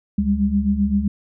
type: tone cluster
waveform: sine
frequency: 72.6 / 196.7 / 204.4 Hz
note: D2 / G3 / G#3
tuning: -19 / +6 / -27 cents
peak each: -24 / -22 / -18 dBFS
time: 0.18-1.08 s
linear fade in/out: 5 ms
effects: none